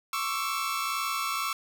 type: tone cluster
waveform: sawtooth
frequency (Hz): 1091 / 1153 / 1328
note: C#6 / D6 / E6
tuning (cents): -28 / -32 / +12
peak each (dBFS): -30 / -30 / -28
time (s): 0.13-1.53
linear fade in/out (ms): 2
effects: none